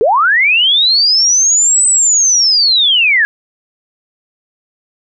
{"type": "linear two-way sweep", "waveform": "sine", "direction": "up then down", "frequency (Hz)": [394.4, 8140, 1629], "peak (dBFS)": -7, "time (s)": [0.01, 3.25], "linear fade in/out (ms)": 0, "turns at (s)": 1.86, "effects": []}